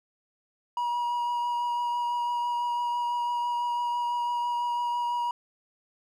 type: tone with vibrato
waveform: triangle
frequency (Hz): 960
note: B5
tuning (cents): -49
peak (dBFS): -24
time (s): 0.77-5.31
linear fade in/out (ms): 2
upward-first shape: triangle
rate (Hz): 6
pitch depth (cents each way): 13
effects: none